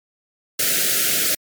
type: band-stop noise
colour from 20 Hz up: white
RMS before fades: -19 dBFS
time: 0.59-1.35 s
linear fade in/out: 5 ms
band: 700 to 1300 Hz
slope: 96 dB/octave
effects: high-pass 150 Hz 12 dB/octave + MP3 96 kbps